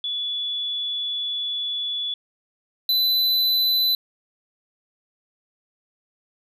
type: tone pair in turn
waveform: sine / square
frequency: 3430 / 4007 Hz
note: A7 / B7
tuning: -45 / +24 cents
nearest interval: minor third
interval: 269 cents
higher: second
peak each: -24 / -18 dBFS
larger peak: second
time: 0.04-2.14 / 2.89-3.95 s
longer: first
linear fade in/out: 2 ms
effects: none